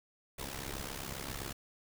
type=noise with amplitude modulation; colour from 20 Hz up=pink; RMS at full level=-38 dBFS; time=0.38-1.53 s; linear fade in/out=10 ms; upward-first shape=sine; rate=67.6 Hz; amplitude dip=80%; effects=none